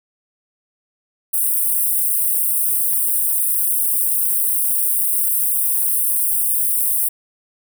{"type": "high-pass noise", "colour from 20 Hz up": "white", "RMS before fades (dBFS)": -18, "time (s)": [1.33, 7.09], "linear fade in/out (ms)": 10, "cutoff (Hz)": 8600, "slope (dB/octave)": 96, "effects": []}